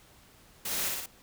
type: noise with echo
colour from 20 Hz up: white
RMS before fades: -34 dBFS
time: 0.65-0.89 s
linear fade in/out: 5 ms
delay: 57 ms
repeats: 3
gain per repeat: -2 dB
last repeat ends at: 1.061 s
effects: pink hiss -58 dBFS RMS until 1.22 s